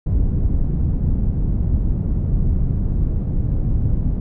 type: low-pass noise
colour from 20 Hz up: pink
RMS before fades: -18 dBFS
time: 0.06-4.2 s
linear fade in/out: 5 ms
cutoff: 150 Hz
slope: 12 dB/octave
effects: none